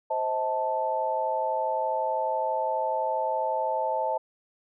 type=chord; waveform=sine; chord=A diminished; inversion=first; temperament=equal with one note detuned; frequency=523.3 / 635.3 / 880 Hz; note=C5 / Eb5 / A5; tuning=0 / +36 / 0 cents; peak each=-31 / -30 / -27 dBFS; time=0.1-4.18 s; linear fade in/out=10 ms; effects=none